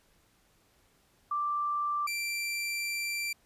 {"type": "tone pair in turn", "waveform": ["sine", "sawtooth"], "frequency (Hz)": [1176, 2352], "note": ["D6", "D7"], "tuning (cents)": [2, 2], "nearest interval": "octave", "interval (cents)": 1200, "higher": "second", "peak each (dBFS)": -28, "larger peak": "neither", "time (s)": [[1.31, 2.07], [2.07, 3.33]], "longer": "second", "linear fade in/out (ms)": 5, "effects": ["pink hiss -67 dBFS RMS until 3.45 s", "resampled to 32000 Hz"]}